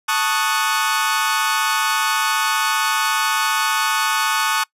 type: chord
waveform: sawtooth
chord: D# half-diminished seventh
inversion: second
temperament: equal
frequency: 880 / 1108.7 / 1244.5 / 1480 Hz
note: A5 / C#6 / D#6 / F#6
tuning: 0 / 0 / 0 / 0 cents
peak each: -19 dBFS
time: 0.08-4.64 s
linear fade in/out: 10 ms
effects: noise-tail reverb RT60 0.1 s tail -24 dB re dry + resampled to 32000 Hz